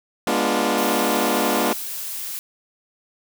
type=chord; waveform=15% pulse; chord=G# diminished seventh; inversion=none; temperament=equal with one note detuned; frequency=207.7 / 243.7 / 293.7 / 349.2 Hz; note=G#3 / B3 / D4 / F4; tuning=0 / -23 / 0 / 0 cents; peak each=-19 / -17 / -18 / -18 dBFS; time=0.27-1.73 s; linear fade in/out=2 ms
type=noise; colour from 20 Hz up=blue; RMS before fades=-30 dBFS; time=0.78-2.39 s; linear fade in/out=0 ms
effects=none